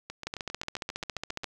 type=two click trains; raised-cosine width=0.2 ms; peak=-16 / -21 dBFS; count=18 / 11; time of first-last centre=0.27-1.442 / 0.1-1.435 s; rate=14.5 / 7.49 Hz; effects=none